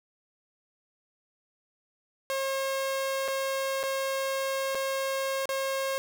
sawtooth tone with dropouts, 539 Hz, C#5, 49 cents flat, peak -24 dBFS, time 2.3-5.98 s, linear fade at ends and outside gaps 0 ms, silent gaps 3.279-3.284 / 3.83-3.836 / 4.748-4.753 / 5.456-5.491 s, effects 10-bit

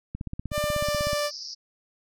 click train, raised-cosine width 5 ms, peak -20 dBFS, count 17, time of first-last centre 0.15-1.132 s, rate 16.3 Hz
sawtooth tone with pitch glide, 595 to 588.5 Hz, D5 to D5, +22 to +3 cents, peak -21 dBFS, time 0.51-1.31 s, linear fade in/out 50 ms, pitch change -19 cents, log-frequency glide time 0.62-1.09 s
pink band-pass noise, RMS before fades -38 dBFS, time 0.83-1.55 s, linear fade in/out 20 ms, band 4700 to 5600 Hz, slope 96 dB/octave
effects none

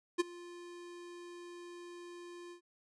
square tone with ADSR envelope, 349.2 Hz, F4, in tune, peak -26 dBFS, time 0.18-2.61 s, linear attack 22 ms, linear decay 20 ms, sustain -22 dB, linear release 97 ms, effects resampled to 22050 Hz

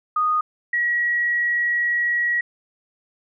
sine tone pair in turn, 1237 / 1914.1 Hz, D#6 / A#6, -10 / +45 cents, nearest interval minor sixth, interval 755 cents, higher second, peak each -17 / -18 dBFS, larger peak first, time 0.16-0.41 / 0.73-2.41 s, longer second, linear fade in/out 5 ms, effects none

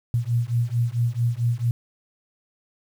sine beating tone pair, 116.54 / 121.04 Hz, A#2 / B2, 0 / -34 cents, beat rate 4.5 Hz, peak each -23 dBFS, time 0.14-1.71 s, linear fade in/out 0 ms, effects 8-bit

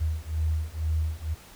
sine beating tone pair, 77.78 / 79.88 Hz, D#2 / D#2, 0 / +46 cents, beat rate 2.1 Hz, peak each -28 dBFS, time 0-1.35 s, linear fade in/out 20 ms, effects pink hiss -50 dBFS RMS until 1.55 s

